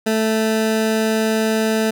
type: tone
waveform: 20% pulse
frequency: 220 Hz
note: A3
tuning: in tune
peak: -11 dBFS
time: 0.06-1.91 s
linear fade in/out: 10 ms
effects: none